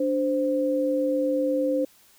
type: tone pair together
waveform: sine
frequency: 292.2 / 520.6 Hz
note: D4 / C5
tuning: -9 / -9 cents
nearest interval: minor seventh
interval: 1000 cents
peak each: -25 / -23 dBFS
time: 0-1.85 s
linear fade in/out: 5 ms
effects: white hiss -57 dBFS RMS until 2.18 s